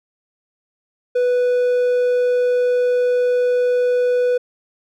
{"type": "tone", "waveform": "triangle", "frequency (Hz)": 493.9, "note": "B4", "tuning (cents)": 0, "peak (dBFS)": -12, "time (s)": [1.15, 4.38], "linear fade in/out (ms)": 10, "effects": []}